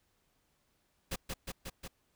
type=noise with echo; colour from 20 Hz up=pink; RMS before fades=-36 dBFS; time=1.11-1.16 s; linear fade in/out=10 ms; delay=180 ms; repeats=4; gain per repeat=-2 dB; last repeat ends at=1.88 s; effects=pink hiss -75 dBFS RMS until 2.15 s